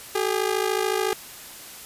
sawtooth ring-modulated tone, 405.7 Hz, G#4, 41 cents flat, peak -15 dBFS, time 0.15-1.13 s, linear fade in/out 0 ms, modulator 26.9 Hz, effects white hiss -41 dBFS RMS until 1.85 s + resampled to 32000 Hz

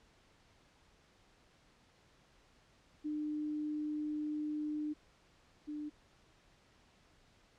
sine tone pair in turn, 301.5 / 298.9 Hz, D4 / D4, +46 / +31 cents, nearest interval unison, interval 15 cents, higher first, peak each -35 / -39 dBFS, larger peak first, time 3.04-4.94 / 5.67-5.9 s, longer first, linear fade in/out 20 ms, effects pink hiss -67 dBFS RMS until 7.58 s + low-pass 6000 Hz 12 dB/octave

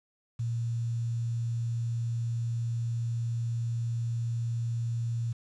sine tone with quantisation, 116.8 Hz, A#2, 4 cents sharp, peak -28 dBFS, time 0.39-5.33 s, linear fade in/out 10 ms, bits 9, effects resampled to 22050 Hz

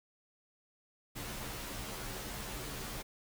pink noise with comb filter, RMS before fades -42 dBFS, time 1.15-3.03 s, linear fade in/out 20 ms, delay 12 ms, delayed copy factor -0.9, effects none

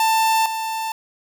45% pulse tone pair in turn, 889 / 889 Hz, A5 / A5, +18 / +18 cents, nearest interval unison, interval 0 cents, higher neither, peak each -15 / -23 dBFS, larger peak first, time 0-0.46 / 0.46-0.92 s, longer neither, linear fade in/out 2 ms, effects none

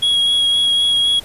triangle tone with vibrato, 3315 Hz, G#7, 4 cents flat, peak -11 dBFS, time 0.02-1.2 s, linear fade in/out 10 ms, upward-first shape sine, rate 3.9 Hz, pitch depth 12 cents each way, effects pink hiss -39 dBFS RMS until 1.24 s + resampled to 32000 Hz

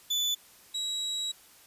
35% pulse tone pair in turn, 3484 / 3870 Hz, A7 / B7, -18 / -36 cents, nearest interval major second, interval 182 cents, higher second, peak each -24 / -28 dBFS, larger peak first, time 0.1-0.35 / 0.74-1.32 s, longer second, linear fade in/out 10 ms, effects white hiss -56 dBFS RMS until 1.66 s + resampled to 32000 Hz

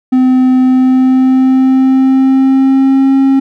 triangle tone with pitch glide, 256.5 to 269.9 Hz, C4 to C#4, -34 to -46 cents, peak -3 dBFS, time 0.12-3.4 s, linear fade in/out 10 ms, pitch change +88 cents, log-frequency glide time 0.59-3.19 s, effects none

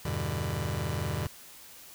sawtooth chord, E minor seventh, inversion none, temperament just, 82.41 / 98.89 / 123.61 / 148.33 Hz, E2 / G2 / B2 / D3, 0 / +16 / +2 / +18 cents, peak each -31 dBFS, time 0.05-1.27 s, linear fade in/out 5 ms, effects white hiss -50 dBFS RMS until 1.94 s

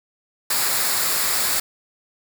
white noise with comb filter, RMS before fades -21 dBFS, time 0.5-1.6 s, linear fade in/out 5 ms, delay 0.33 ms, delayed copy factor -0.5, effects none

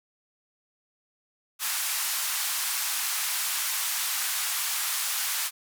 white band-pass noise, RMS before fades -29 dBFS, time 1.59-5.51 s, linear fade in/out 50 ms, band 890 to 15000 Hz, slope 24 dB/octave, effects none

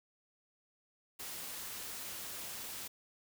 white noise, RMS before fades -44 dBFS, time 1.19-2.88 s, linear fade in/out 10 ms, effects none

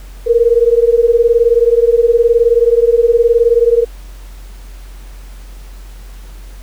sine beating tone pair, 460 / 479 Hz, A#4 / A#4, -23 / +47 cents, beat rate 19 Hz, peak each -10 dBFS, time 0.26-3.85 s, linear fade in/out 20 ms, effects added 45 Hz sine -29 dBFS peak until 6.62 s + pink hiss -43 dBFS RMS until 6.62 s

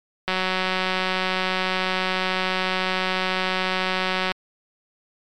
click train, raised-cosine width 0.3 ms, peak -7 dBFS, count 752, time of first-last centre 0.28-4.318 s, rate 186 Hz, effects MP3 96 kbps

